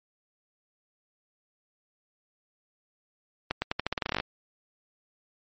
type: accelerating click train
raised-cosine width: 0.3 ms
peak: -11 dBFS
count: 15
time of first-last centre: 3.51-4.201 s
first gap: 110 ms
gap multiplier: 0.86
effects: MP3 32 kbps